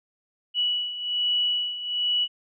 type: beating tone pair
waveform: sine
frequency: 2941 / 2942.2 Hz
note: F#7 / F#7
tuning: -11 / -10 cents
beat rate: 1.2 Hz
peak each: -29 / -24 dBFS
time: 0.54-2.28 s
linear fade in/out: 50 ms
effects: none